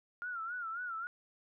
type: tone with vibrato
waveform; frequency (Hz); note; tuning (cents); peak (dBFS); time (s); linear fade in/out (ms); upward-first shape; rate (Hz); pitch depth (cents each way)
sine; 1396.9; F6; 0; -37; 0.22-1.07; 0; sine; 3.7; 110
effects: none